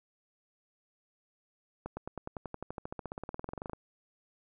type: accelerating click train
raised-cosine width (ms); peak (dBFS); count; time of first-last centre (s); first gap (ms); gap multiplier
1; -24; 29; 1.86-3.733; 110; 0.96
effects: none